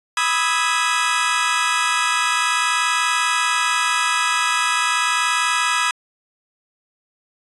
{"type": "chord", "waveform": "25% pulse", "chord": "E major seventh", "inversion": "second", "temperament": "equal with one note detuned", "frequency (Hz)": [987.8, 1244.5, 1304.9, 1661.2], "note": ["B5", "D#6", "E6", "G#6"], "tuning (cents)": [0, 0, -18, 0], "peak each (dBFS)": -19, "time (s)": [0.17, 5.91], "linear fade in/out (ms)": 2, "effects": ["resampled to 24000 Hz"]}